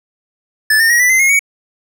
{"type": "tone with pitch steps", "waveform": "square", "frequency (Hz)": [1744, 1819.1, 1897.5, 1979.2, 2064, 2153, 2246], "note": ["A6", "A#6", "A#6", "B6", "C7", "C7", "C#7"], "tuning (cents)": [-16, -43, 30, 3, -24, 49, 22], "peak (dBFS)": -9, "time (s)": [0.7, 1.393], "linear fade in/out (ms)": 5, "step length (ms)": 99, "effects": []}